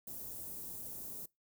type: band-stop noise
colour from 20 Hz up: white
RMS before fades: -45 dBFS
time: 0.07-1.26 s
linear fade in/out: 5 ms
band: 440 to 12000 Hz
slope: 12 dB/octave
effects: noise-tail reverb RT60 0.2 s tail -23 dB re dry